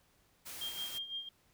white noise, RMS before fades -46 dBFS, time 0.45-0.99 s, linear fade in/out 20 ms
sine tone with tremolo, 3207 Hz, G7, 39 cents sharp, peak -36 dBFS, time 0.61-1.29 s, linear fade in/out 5 ms, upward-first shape sine, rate 5.9 Hz, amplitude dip 70%
effects pink hiss -70 dBFS RMS until 1.53 s

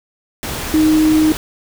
sine tone in noise, 311.1 Hz, D#4, in tune, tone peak -9 dBFS, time 0.74-1.32 s, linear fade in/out 0 ms, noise pink, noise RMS -24 dBFS, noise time 0.43-1.37 s, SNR +12 dB, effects none

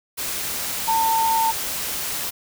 sine tone in noise, 902 Hz, A5, 43 cents sharp, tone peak -17 dBFS, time 0.87-1.52 s, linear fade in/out 20 ms, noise white, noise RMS -27 dBFS, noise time 0.17-2.31 s, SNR +7 dB, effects none

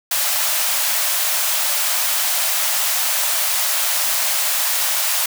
white high-pass noise, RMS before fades -19 dBFS, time 0.11-5.26 s, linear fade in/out 5 ms, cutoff 560 Hz, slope 96 dB/octave, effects none

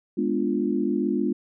sine chord, G# diminished seventh, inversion none, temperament equal, 207.7 / 246.9 / 293.7 / 349.2 Hz, G#3 / B3 / D4 / F4, 0 / 0 / 0 / 0 cents, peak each -27 dBFS, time 0.17-1.33 s, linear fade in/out 10 ms, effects none

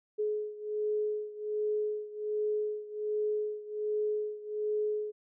sine beating tone pair, 422.9 / 424.2 Hz, G#4 / G#4, +31 / +37 cents, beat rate 1.3 Hz, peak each -32 / -35 dBFS, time 0.18-5.12 s, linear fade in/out 20 ms, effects none

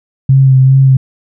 sine tone with vibrato, 133 Hz, C3, 29 cents sharp, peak -3 dBFS, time 0.29-0.97 s, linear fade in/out 5 ms, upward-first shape sine, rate 2.5 Hz, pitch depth 26 cents each way, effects none

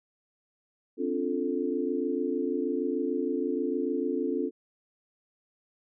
sine chord, D minor seventh, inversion third, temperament equal with one note detuned, 261.6 / 288.1 / 349.2 / 440 Hz, C4 / D4 / F4 / A4, 0 / -33 / 0 / 0 cents, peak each -32 dBFS, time 0.97-4.51 s, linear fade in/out 50 ms, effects none

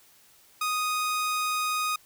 sawtooth tone, 1244.5 Hz, D#6, in tune, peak -22 dBFS, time 0.61-1.96 s, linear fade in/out 5 ms, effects white hiss -58 dBFS RMS until 2.05 s

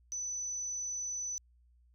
sine tone, 5990 Hz, F#8, 20 cents sharp, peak -35 dBFS, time 0.12-1.38 s, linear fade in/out 0 ms, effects added 60 Hz sine -62 dBFS peak until 1.94 s

